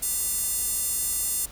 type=tone with high-pass filter; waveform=square; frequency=396.9 Hz; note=G4; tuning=22 cents sharp; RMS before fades=-27 dBFS; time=0.02-1.46 s; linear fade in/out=10 ms; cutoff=9000 Hz; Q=1.9; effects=added 50 Hz sine -47 dBFS peak until 1.51 s + pink hiss -47 dBFS RMS until 1.51 s